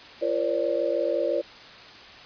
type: tone cluster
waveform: sine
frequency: 342.5 / 474.5 / 542 / 588 Hz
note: F4 / A#4 / C#5 / D5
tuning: -34 / +31 / -39 / +2 cents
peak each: -30 / -29 / -27 / -27 dBFS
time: 0.21-1.42 s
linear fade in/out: 20 ms
effects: white hiss -45 dBFS RMS until 2.25 s + resampled to 11025 Hz